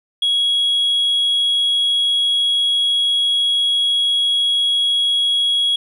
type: tone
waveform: sine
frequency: 3322 Hz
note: G#7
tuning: in tune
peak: -12 dBFS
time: 0.22-5.76 s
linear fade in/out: 5 ms
effects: tanh soft clip ceiling -12 dBFS + 9-bit